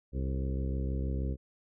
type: harmonic tone with a mistuned harmonic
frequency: 66.4 Hz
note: C2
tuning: 26 cents sharp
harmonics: 1 / 2 / 3 / 4 / 5 / 6 / 7 / 8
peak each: -31 / -37 / -41 / -43 / -45 / -47 / -48 / -49 dBFS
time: 0.12-1.37 s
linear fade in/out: 50 ms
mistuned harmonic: 7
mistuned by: -34 cents
effects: none